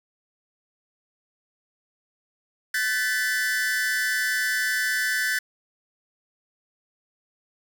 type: tone cluster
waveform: 45% pulse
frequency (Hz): 1519 / 1748 / 1979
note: F#6 / A6 / B6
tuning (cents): +45 / -12 / +3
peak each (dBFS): -27 / -25 / -31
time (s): 2.74-5.39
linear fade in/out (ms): 5
effects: none